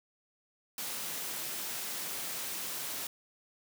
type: high-pass noise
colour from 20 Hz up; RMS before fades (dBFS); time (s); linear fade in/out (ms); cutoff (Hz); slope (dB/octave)
white; -38; 0.78-3.07; 2; 120; 24
effects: none